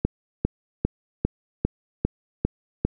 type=click train; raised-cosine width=3 ms; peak=-7 dBFS; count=8; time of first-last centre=0.05-2.85 s; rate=2.5 Hz; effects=none